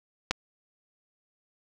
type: clicks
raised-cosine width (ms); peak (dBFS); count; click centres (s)
0.2; -7 / -18; 2; 0.31 / 0.314
effects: none